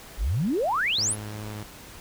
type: exponential sweep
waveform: sine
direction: up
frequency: 39.26 to 11420 Hz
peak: -22 dBFS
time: 0.17-1.16 s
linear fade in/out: 50 ms
type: tone with vibrato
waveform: sawtooth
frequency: 106 Hz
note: G#2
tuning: 36 cents sharp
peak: -30 dBFS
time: 0.98-1.63 s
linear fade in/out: 0 ms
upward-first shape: triangle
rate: 2.8 Hz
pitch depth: 10 cents each way
effects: pink hiss -45 dBFS RMS until 2 s